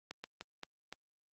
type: slowing click train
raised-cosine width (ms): 0.2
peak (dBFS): -25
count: 5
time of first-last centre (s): 0.11-0.926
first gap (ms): 130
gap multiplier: 1.31
effects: high-pass 150 Hz 12 dB/octave + Opus 48 kbps